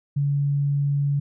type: tone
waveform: sine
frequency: 142.2 Hz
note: C#3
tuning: 45 cents sharp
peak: -19 dBFS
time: 0.16-1.2 s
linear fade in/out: 10 ms
effects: none